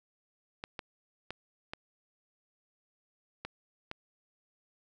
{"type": "clicks", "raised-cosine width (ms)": 0.3, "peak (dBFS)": -22, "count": 6, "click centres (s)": [0.639, 0.792, 1.306, 1.735, 3.45, 3.914], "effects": []}